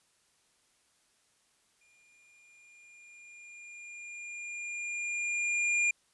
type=tone with exponential growth; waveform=square; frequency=2410 Hz; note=D7; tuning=44 cents sharp; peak=-25 dBFS; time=1.81-5.91 s; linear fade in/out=5 ms; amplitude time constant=890 ms; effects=white hiss -70 dBFS RMS until 6.13 s + resampled to 24000 Hz